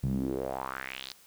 sawtooth tone with band-pass filter sweep, 65.8 Hz, C2, 10 cents sharp, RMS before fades -34 dBFS, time 0.03-1.12 s, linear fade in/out 0 ms, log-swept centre 140 to 4600 Hz, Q 3.8, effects white hiss -58 dBFS RMS until 1.26 s

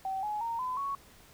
sine tone with pitch steps, 768 / 842.4 / 923.9 / 1013.4 / 1111.5 Hz, G5 / G#5 / A#5 / B5 / C#6, -36 / +24 / -16 / +44 / +4 cents, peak -31 dBFS, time 0.05-0.95 s, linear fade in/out 2 ms, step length 180 ms, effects pink hiss -57 dBFS RMS until 1.33 s

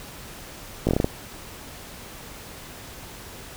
slowing click train, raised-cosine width 2 ms, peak -7 dBFS, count 7, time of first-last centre 0.87-1.044 s, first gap 18 ms, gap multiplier 1.19, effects pink hiss -41 dBFS RMS until 3.56 s

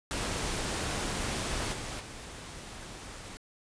pink noise with level steps, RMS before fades -33 / -38 / -44 dBFS, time 0.11-3.37 s, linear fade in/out 0 ms, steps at 1.72 / 1.99 s, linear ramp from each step 20 ms, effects resampled to 22050 Hz

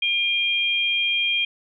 sine tone pair together, 2406 / 3212 Hz, D7 / G7, +41 / +41 cents, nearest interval perfect fourth, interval 500 cents, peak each -22 dBFS, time 0.02-1.45 s, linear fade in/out 5 ms, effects none

